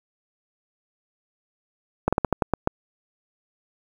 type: slowing click train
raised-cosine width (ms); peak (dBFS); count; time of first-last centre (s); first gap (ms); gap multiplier
1; -5; 8; 2.08-2.674; 46; 1.2
effects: 7-bit